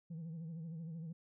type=tone with vibrato; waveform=sine; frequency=163.6 Hz; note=E3; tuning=13 cents flat; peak=-40 dBFS; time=0.1-1.13 s; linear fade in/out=10 ms; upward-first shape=sine; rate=13 Hz; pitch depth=80 cents each way; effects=tanh soft clip ceiling -41 dBFS